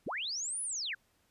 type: linear two-way sweep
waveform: sine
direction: up then down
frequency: 60.4 to 10220 to 1353 Hz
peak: -34 dBFS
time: 0.06-0.95 s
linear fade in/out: 10 ms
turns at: 0.62 s
effects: pink hiss -72 dBFS RMS until 1.3 s + resampled to 32000 Hz